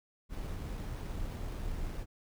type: noise with sample-and-hold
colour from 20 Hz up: brown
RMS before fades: -38 dBFS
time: 0.29-2.06 s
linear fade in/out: 50 ms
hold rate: 7350 Hz
effects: none